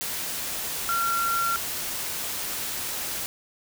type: tone in noise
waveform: sine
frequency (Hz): 1372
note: F6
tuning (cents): -31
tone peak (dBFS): -23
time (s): 0.89-1.56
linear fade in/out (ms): 0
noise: white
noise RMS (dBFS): -31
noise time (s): 0.01-3.26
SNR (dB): +5
effects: none